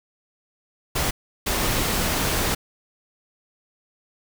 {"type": "noise bursts at uneven times", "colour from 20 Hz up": "pink", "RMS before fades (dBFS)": -23, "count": 2, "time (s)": [[0.95, 1.11], [1.46, 2.55]], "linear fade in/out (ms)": 10, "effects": []}